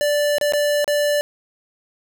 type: tone with dropouts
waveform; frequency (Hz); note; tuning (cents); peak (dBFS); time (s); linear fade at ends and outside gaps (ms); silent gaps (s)
square; 586; D5; -4; -17; 0.01-1.21; 0; 0.383-0.412 / 0.523-0.535 / 0.844-0.878
effects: none